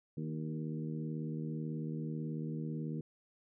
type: harmonic tone with a mistuned harmonic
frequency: 78.2 Hz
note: D#2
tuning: 9 cents sharp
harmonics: 2 / 3 / 4 / 5 / 6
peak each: -38 / -42 / -45 / -51 / -51 dBFS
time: 0.17-3.01 s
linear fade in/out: 5 ms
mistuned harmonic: 5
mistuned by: -18 cents
effects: none